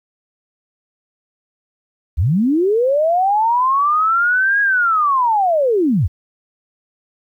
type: linear two-way sweep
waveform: sine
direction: up then down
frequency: 61.74 to 1658 to 61.74 Hz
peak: -12 dBFS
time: 2.17-6.08 s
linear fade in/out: 20 ms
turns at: 4.61 s
effects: 9-bit